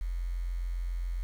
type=tone with quantisation; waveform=sine; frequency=43.65 Hz; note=F1; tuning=in tune; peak=-30 dBFS; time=0.01-1.23 s; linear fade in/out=0 ms; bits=9; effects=none